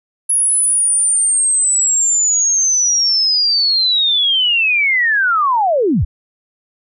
sine linear sweep, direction down, 10548 to 46.31 Hz, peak -11 dBFS, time 0.29-6.05 s, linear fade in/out 10 ms, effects none

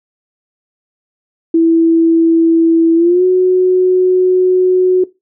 sine tone with pitch glide, 329.6 to 367.8 Hz, E4 to F#4, 0 to -10 cents, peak -6 dBFS, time 1.54-5.04 s, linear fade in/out 5 ms, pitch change +190 cents, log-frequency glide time 2.95-3.24 s, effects noise-tail reverb RT60 0.2 s tail -18 dB re dry

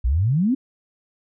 sine exponential sweep, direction up, 55 to 280.9 Hz, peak -16 dBFS, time 0.04-0.55 s, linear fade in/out 10 ms, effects none

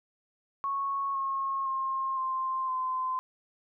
sine tone with pitch steps, 1103 / 1084.7 / 1066.7 / 1048.9 / 1031.5 Hz, C#6 / C#6 / C6 / C6 / C6, -9 / -38 / +33 / +4 / -25 cents, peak -28 dBFS, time 0.64-3.19 s, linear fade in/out 0 ms, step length 510 ms, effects none

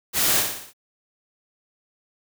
white noise with echo, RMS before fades -21 dBFS, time 0.13-0.44 s, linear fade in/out 50 ms, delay 59 ms, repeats 5, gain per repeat -5 dB, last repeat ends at 0.735 s, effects none

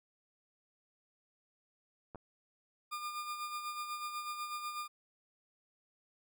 clicks, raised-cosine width 1 ms, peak -34 dBFS, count 2, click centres 2.148 / 2.157 s
40% pulse tone with tremolo, 1208 Hz, D6, 48 cents sharp, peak -36 dBFS, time 2.91-4.88 s, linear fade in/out 20 ms, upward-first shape sine, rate 8.1 Hz, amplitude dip 50%
effects none

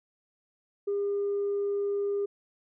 sine tone, 403.5 Hz, G#4, 50 cents flat, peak -25 dBFS, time 0.87-2.26 s, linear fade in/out 10 ms, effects tanh soft clip ceiling -23 dBFS

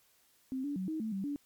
sine tone with pitch steps, 261.8 / 287.3 / 187.5 / 315.7 / 220.1 / 194.3 / 287.2 Hz, C4 / D4 / F#3 / D#4 / A3 / G3 / D4, +1 / -38 / +23 / +25 / +1 / -15 / -39 cents, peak -33 dBFS, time 0.52-1.36 s, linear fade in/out 0 ms, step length 120 ms, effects white hiss -68 dBFS RMS until 1.45 s + MP3 96 kbps

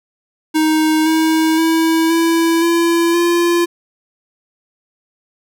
square tone with pitch steps, 312.9 / 318.9 / 325.1 / 331.3 / 337.7 / 344.2 Hz, D#4 / D#4 / E4 / E4 / E4 / F4, +10 / +43 / -24 / +9 / +42 / -25 cents, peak -12 dBFS, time 0.54-3.66 s, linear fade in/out 20 ms, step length 520 ms, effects none

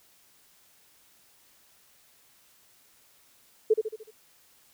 sine tone with echo, 436.3 Hz, A4, 15 cents flat, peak -16 dBFS, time 3.7-3.74 s, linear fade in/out 10 ms, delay 74 ms, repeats 5, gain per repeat -6 dB, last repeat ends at 4.11 s, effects white hiss -61 dBFS RMS until 4.73 s

